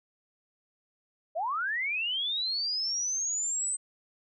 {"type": "linear sweep", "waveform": "sine", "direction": "up", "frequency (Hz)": [596, 8190], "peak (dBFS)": -28, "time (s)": [1.35, 3.77], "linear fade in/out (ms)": 20, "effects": []}